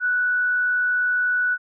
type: tone with frequency modulation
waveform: sine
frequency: 1479 Hz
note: F#6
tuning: 1 cent flat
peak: -18 dBFS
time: 0-1.58 s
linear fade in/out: 50 ms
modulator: 71.9 Hz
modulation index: 0.22
effects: none